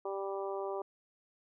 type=harmonic tone; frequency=196 Hz; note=G3; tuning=in tune; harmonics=2 / 3 / 4 / 5 / 6; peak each=-37 / -41 / -43 / -45 / -47 dBFS; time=0.05-0.82 s; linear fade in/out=5 ms; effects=none